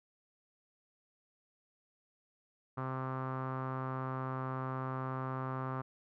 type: tone with low-pass filter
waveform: sawtooth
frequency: 130.9 Hz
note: C3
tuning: 1 cent sharp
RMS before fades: -38 dBFS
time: 2.77-5.82 s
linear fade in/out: 10 ms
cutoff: 1200 Hz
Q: 4.4
effects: none